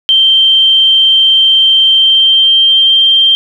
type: tone with pitch glide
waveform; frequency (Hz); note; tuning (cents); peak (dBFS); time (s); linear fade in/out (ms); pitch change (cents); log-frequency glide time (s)
sine; 3136 to 3160; G7 to G7; 0 to +13; -4; 0.09-3.35; 0; +13; 1.98-3.01
effects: 7-bit